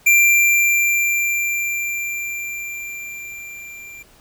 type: tone with level ramp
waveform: square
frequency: 2369 Hz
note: D7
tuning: 14 cents sharp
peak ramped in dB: -10 to -36 dBFS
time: 0.06-4.03 s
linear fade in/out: 10 ms
effects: pink hiss -51 dBFS RMS until 4.2 s